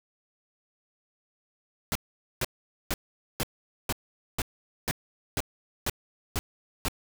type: noise bursts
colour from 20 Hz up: pink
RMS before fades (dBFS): -28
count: 11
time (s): 1.92-6.883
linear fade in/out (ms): 0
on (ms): 33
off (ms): 460
effects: none